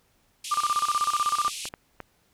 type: band-pass noise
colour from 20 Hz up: pink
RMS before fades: -36 dBFS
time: 0.44-1.69 s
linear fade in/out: 5 ms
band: 2500 to 11000 Hz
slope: 48 dB/octave
type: tone with tremolo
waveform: sine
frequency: 1192 Hz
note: D6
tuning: 25 cents sharp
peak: -20 dBFS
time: 0.51-1.5 s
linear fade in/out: 10 ms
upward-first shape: square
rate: 16 Hz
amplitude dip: 80%
type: clicks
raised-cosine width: 0.5 ms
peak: -21 dBFS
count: 4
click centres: 1.481 / 1.655 / 1.739 / 2.003 s
effects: pink hiss -66 dBFS RMS until 2.33 s